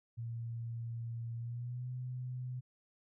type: tone with pitch glide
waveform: sine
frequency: 116.2 to 125.99 Hz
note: A#2 to B2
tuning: -5 to +35 cents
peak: -38 dBFS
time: 0.17-2.61 s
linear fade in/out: 20 ms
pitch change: +140 cents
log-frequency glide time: 1.36-1.9 s
effects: none